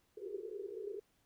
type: band-pass noise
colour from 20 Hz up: pink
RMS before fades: -44 dBFS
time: 0.17-1 s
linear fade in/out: 10 ms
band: 380 to 440 Hz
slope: 96 dB/octave
effects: pink hiss -75 dBFS RMS until 1.25 s